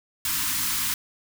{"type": "band-stop noise", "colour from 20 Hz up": "white", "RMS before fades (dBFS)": -26, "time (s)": [0.25, 0.94], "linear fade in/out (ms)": 2, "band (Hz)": [320, 910], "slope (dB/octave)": 96, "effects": []}